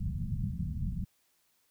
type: low-pass noise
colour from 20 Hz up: white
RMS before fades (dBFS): -34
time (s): 0-1.05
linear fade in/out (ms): 10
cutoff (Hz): 190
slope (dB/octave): 48
effects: white hiss -72 dBFS RMS until 1.7 s